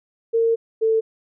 sine tone pair in turn, 457.1 / 445.1 Hz, A#4 / A4, -34 / +20 cents, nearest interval unison, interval 46 cents, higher first, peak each -15 dBFS, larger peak neither, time 0.33-0.56 / 0.81-1.01 s, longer first, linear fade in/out 20 ms, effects none

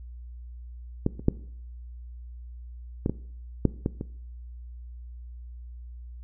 clicks, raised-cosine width 3 ms, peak -9 / -24 / -6 / -11 / -13 / -6 / -11 / -18 dBFS, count 8, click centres 1.064 / 1.195 / 1.284 / 3.061 / 3.096 / 3.653 / 3.861 / 4.011 s, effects noise-tail reverb RT60 0.6 s tail -19 dB re dry + added 60 Hz sine -39 dBFS peak until 6.23 s

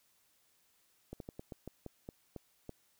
slowing click train, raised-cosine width 2 ms, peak -30 dBFS, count 10, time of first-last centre 1.13-2.693 s, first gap 72 ms, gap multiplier 1.21, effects white hiss -72 dBFS RMS until 2.99 s

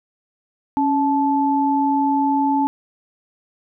sine tone pair together, 277.2 / 869.9 Hz, C#4 / A5, 0 / -20 cents, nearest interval octave + minor sixth, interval 1980 cents, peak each -18 dBFS, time 0.77-2.67 s, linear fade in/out 0 ms, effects none

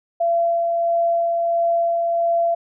sine tone with tremolo, 679 Hz, F5, 49 cents flat, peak -15 dBFS, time 0.2-2.55 s, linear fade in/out 10 ms, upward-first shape sine, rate 1.5 Hz, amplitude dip 25%, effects none

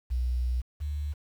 sine tone pair in turn, 61.74 / 73.42 Hz, B1 / D2, 0 / 0 cents, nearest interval minor third, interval 300 cents, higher second, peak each -25 / -29 dBFS, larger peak first, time 0.1-0.62 / 0.8-1.14 s, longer first, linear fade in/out 20 ms, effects 9-bit

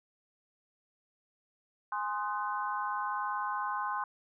sine chord, Ab dominant seventh, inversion none, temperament equal with one note detuned, 830.6 / 1046.5 / 1244.5 / 1507.6 Hz, Ab5 / C6 / Eb6 / Gb6, 0 / 0 / 0 / +32 cents, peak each -37 / -34 / -40 / -40 dBFS, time 1.92-4.04 s, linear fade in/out 2 ms, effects none

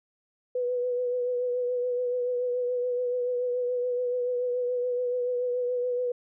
sine tone with vibrato, 493.9 Hz, B4, in tune, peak -25 dBFS, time 0.55-6.12 s, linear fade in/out 5 ms, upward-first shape triangle, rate 7 Hz, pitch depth 33 cents each way, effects none

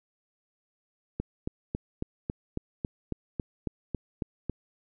click train, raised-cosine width 3 ms, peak -17 dBFS, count 13, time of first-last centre 1.2-4.497 s, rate 3.64 Hz, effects none

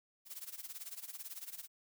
blue noise with tremolo, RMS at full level -44 dBFS, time 0.25-1.68 s, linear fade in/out 50 ms, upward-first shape sine, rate 18 Hz, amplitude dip 85%, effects none

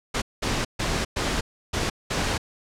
pink noise bursts at uneven times, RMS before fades -25 dBFS, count 6, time 0.14-0.22 / 0.42-0.65 / 0.79-1.05 / 1.16-1.41 / 1.73-1.9 / 2.1-2.38 s, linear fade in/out 10 ms, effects low-pass 7000 Hz 12 dB/octave

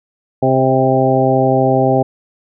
harmonic tone with a mistuned harmonic, 131.7 Hz, C3, 12 cents sharp, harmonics 1 / 2 / 3 / 4 / 5 / 6, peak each -17 / -17 / -17 / -17 / -17 / -17 dBFS, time 0.42-2.03 s, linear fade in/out 10 ms, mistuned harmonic 5, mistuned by -22 cents, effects none

